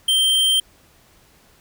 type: tone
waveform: square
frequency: 3141 Hz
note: G7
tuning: 3 cents sharp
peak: -15 dBFS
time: 0.08-0.6 s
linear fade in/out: 5 ms
effects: pink hiss -54 dBFS RMS until 1.6 s